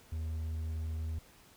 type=tone; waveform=triangle; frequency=79.7 Hz; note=D#2; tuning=42 cents sharp; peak=-32 dBFS; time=0.12-1.19 s; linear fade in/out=5 ms; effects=pink hiss -60 dBFS RMS until 1.56 s